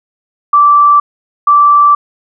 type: tone bursts at uneven times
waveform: sine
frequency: 1166 Hz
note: D6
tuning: 13 cents flat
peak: -3 dBFS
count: 2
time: 0.53-1 / 1.47-1.95 s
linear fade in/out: 5 ms
effects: none